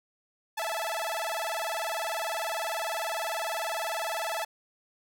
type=tone with vibrato; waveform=sawtooth; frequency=756 Hz; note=F#5; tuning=37 cents sharp; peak=-26 dBFS; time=0.57-4.45 s; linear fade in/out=10 ms; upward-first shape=square; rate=20 Hz; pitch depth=240 cents each way; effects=none